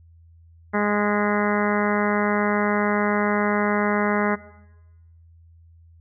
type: harmonic tone with a mistuned harmonic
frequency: 207.1 Hz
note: G#3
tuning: 5 cents flat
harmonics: 1 / 2 / 3 / 4 / 5 / 6 / 7 / 8 / 9 / 10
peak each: -23 / -26 / -28 / -29 / -30 / -31 / -31 / -32 / -33 / -33 dBFS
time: 0.73-4.36 s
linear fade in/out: 20 ms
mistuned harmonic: 10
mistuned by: -29 cents
effects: noise-tail reverb RT60 1.0 s tail -17 dB re dry + added 83 Hz sine -48 dBFS peak until 6 s